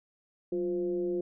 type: tone with frequency modulation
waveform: sine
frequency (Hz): 353.4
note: F4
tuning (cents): +21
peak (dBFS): -28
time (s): 0.52-1.21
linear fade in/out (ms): 5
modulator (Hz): 165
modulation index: 0.57
effects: none